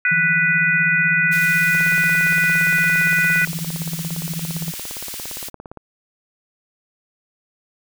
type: harmonic tone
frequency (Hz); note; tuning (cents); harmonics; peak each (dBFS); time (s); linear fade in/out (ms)
493.9; B4; 0; 3 / 4 / 5; -17 / -19 / -21; 0.05-3.45; 2
type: tone with tremolo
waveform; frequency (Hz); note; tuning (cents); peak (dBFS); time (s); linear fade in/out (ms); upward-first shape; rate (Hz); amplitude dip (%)
sine; 164.81; E3; 0; -21; 0.11-4.72; 10; sine; 16; 85
type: high-pass noise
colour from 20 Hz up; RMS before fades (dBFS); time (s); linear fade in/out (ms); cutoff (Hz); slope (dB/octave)
white; -31; 1.31-5.5; 20; 2000; 12
type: click train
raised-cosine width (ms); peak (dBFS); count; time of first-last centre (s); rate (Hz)
1; -21; 71; 1.75-5.773; 17.4
effects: none